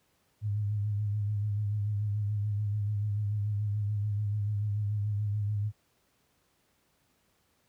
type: tone with vibrato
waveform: sine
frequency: 103.83 Hz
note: G#2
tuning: in tune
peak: -27 dBFS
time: 0.41-5.72 s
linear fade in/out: 50 ms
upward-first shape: sine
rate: 6.9 Hz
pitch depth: 44 cents each way
effects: pink hiss -71 dBFS RMS until 7.68 s + high-pass 60 Hz 12 dB/octave